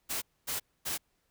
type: noise bursts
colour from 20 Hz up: white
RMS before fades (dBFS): -34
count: 3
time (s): 0.09-0.98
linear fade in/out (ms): 20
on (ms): 130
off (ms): 250
effects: pink hiss -75 dBFS RMS until 1.3 s